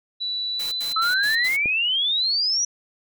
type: tone with pitch glide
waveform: sine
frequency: 3951 to 4043 Hz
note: B7 to B7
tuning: 0 to +40 cents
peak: -24 dBFS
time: 0.2-1.49 s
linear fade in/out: 20 ms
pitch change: +40 cents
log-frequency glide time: 0.51-0.99 s
type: noise bursts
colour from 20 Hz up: white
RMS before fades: -35 dBFS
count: 5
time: 0.59-1.568 s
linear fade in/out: 10 ms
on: 130 ms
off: 82 ms
type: exponential sweep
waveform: sine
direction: up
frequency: 1281 to 5920 Hz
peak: -19 dBFS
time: 0.96-2.65 s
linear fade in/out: 5 ms
type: click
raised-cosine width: 2 ms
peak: -19 dBFS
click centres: 1.658 s
effects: none